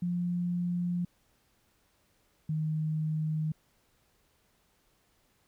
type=tone pair in turn; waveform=sine; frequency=175.8 / 155.75 Hz; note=F3 / D#3; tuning=+12 / +2 cents; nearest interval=major second; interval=210 cents; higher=first; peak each=-28 dBFS; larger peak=neither; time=0.02-1.05 / 2.49-3.52 s; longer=neither; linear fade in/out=5 ms; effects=pink hiss -70 dBFS RMS until 5.47 s